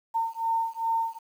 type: beating tone pair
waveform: sine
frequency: 908 / 910.5 Hz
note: A#5 / A#5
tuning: -46 / -41 cents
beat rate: 2.5 Hz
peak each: -28 dBFS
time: 0.14-1.19 s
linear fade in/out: 20 ms
effects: 9-bit